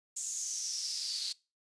pink noise with high-pass filter sweep, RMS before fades -37 dBFS, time 0.16-1.33 s, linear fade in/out 10 ms, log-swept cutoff 7200 to 4200 Hz, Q 6.7, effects noise-tail reverb RT60 0.3 s tail -23 dB re dry + resampled to 22050 Hz

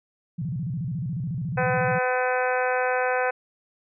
sine tone with vibrato, 145.7 Hz, D3, 13 cents flat, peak -26 dBFS, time 0.38-1.99 s, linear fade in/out 10 ms, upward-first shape square, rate 14 Hz, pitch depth 270 cents each way
harmonic tone, 252.9 Hz, B3, 41 cents sharp, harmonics 2 / 3 / 4 / 5 / 6 / 7 / 8 / 9 / 10, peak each -25 / -27 / -32 / -35 / -28 / -34 / -38 / -39 / -36 dBFS, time 1.57-3.31 s, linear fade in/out 10 ms
effects none

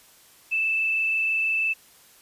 sine tone with frequency modulation, 2637 Hz, E7, in tune, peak -21 dBFS, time 0.51-1.74 s, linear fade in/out 20 ms, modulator 26.1 Hz, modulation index 0.81, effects white hiss -54 dBFS RMS until 2.21 s + resampled to 32000 Hz

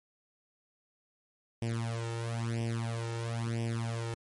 sawtooth tone with flanger, 115.5 Hz, A#2, 16 cents flat, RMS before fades -34 dBFS, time 1.62-4.14 s, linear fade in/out 0 ms, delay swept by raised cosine 0.36 to 2.26 ms, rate 1 Hz, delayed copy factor +0.9, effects MP3 48 kbps

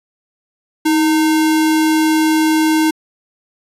sine tone with sample-and-hold, 315.6 Hz, D#4, 25 cents sharp, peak -10 dBFS, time 0.85-2.91 s, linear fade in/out 10 ms, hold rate 1225 Hz, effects resampled to 32000 Hz

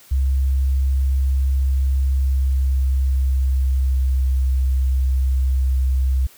sine tone with pitch glide, 67 to 65.55 Hz, C2 to C2, +42 to +4 cents, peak -14 dBFS, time 0.11-6.27 s, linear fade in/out 10 ms, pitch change -38 cents, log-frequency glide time 2.08-4.21 s, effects tanh soft clip ceiling -10 dBFS + white hiss -48 dBFS RMS until 6.37 s

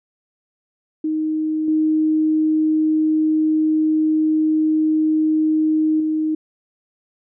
sine tone with level steps, 311.8 Hz, D#4, 4 cents sharp, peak -18 / -14 / -17 dBFS, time 1.04-6.35 s, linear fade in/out 5 ms, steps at 1.68 / 6 s, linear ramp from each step 2 ms, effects none

